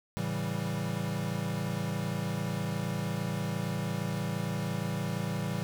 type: chord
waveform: square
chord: A dominant seventh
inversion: none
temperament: equal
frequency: 110 / 138.59 / 164.81 / 196 Hz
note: A2 / C#3 / E3 / G3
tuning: 0 / 0 / 0 / 0 cents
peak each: -38 / -38 / -36 / -37 dBFS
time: 0.17-5.63 s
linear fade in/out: 0 ms
effects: none